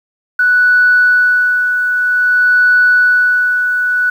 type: tone with tremolo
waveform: sine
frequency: 1480 Hz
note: F#6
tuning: in tune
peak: -5 dBFS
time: 0.39-4.1 s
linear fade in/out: 5 ms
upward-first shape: sine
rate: 0.52 Hz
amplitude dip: 50%
effects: tanh soft clip ceiling -1 dBFS + 7-bit